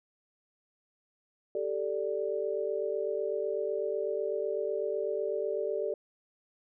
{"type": "chord", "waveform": "sine", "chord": "G suspended second", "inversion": "none", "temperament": "equal", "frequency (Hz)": [392, 440, 587.3], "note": ["G4", "A4", "D5"], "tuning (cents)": [0, 0, 0], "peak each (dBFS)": [-34, -33, -34], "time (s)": [1.55, 5.94], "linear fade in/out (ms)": 2, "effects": []}